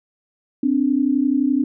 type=tone pair together; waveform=sine; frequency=258.7 / 290.4 Hz; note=C4 / D4; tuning=-19 / -19 cents; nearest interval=major second; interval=200 cents; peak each=-18 dBFS; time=0.63-1.64 s; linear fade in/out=5 ms; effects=none